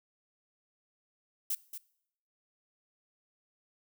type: noise with echo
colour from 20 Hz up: violet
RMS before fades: -32 dBFS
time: 1.5-1.55 s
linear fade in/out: 5 ms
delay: 230 ms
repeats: 1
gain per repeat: -10 dB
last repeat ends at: 1.78 s
effects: noise-tail reverb RT60 0.7 s tail -21 dB re dry